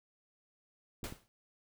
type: clicks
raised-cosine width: 3 ms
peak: -32 dBFS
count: 2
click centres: 1.032 / 1.124 s
type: noise with exponential decay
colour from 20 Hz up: pink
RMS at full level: -39 dBFS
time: 1.04-1.28 s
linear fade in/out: 0 ms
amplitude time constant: 51 ms
effects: none